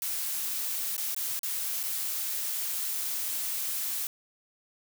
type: noise with dropouts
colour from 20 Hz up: blue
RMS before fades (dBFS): -32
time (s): 0.02-4.07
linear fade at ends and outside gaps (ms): 1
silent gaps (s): 0.966-0.979 / 1.147-1.164 / 1.392-1.432 / 1.831-1.836
effects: none